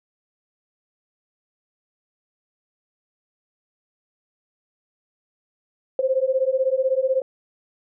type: beating tone pair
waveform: sine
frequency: 517 / 533 Hz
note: C5 / C5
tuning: -21 / +32 cents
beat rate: 16 Hz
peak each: -21 dBFS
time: 5.99-7.22 s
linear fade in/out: 2 ms
effects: none